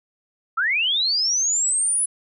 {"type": "linear sweep", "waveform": "sine", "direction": "up", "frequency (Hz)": [1259, 10120], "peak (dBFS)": -18, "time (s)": [0.57, 2.06], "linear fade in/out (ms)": 10, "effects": []}